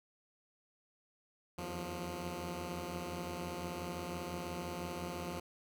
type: tone cluster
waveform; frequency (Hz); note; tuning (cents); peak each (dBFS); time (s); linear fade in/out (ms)
10% pulse; 80.4 / 86.2 / 176.7; E2 / F2 / F3; -43 / -22 / +21; -38 / -39 / -33; 1.58-5.4; 5
effects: none